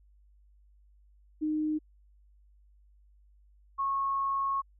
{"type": "tone pair in turn", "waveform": "sine", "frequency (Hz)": [307.4, 1095.4], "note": ["D#4", "C#6"], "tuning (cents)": [-21, -21], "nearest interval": "octave + minor seventh", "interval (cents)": 2200, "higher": "second", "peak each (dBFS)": [-27, -27], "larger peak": "neither", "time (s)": [[1.41, 1.79], [3.78, 4.62]], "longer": "second", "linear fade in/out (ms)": 20, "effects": ["added 50 Hz sine -58 dBFS peak until 4.79 s"]}